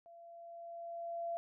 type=tone with level ramp; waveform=sine; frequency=680 Hz; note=F5; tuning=46 cents flat; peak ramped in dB=-54 to -35 dBFS; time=0.06-1.37 s; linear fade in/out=0 ms; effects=none